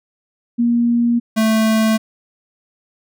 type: tone pair in turn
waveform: sine / square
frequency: 236.8 / 220.2 Hz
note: A#3 / A3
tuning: +27 / +2 cents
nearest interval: minor second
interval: 125 cents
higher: first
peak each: -12 / -13 dBFS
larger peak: first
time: 0.58-1.2 / 1.36-1.98 s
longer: neither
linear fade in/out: 20 ms
effects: none